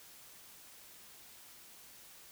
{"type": "silence", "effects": ["white hiss -56 dBFS RMS until 2.31 s"]}